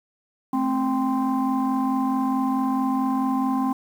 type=tone cluster; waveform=sine; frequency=219.1 / 263.7 / 789 / 1040 Hz; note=A3 / C4 / G5 / C6; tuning=-7 / +14 / +11 / -11 cents; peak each=-28 / -21 / -28 / -28 dBFS; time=0.53-3.73 s; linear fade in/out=5 ms; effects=tanh soft clip ceiling -13 dBFS + 8-bit